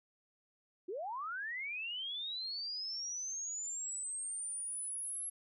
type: linear sweep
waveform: sine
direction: up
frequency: 328.9 to 11175 Hz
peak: -38 dBFS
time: 0.88-5.3 s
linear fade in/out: 10 ms
effects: none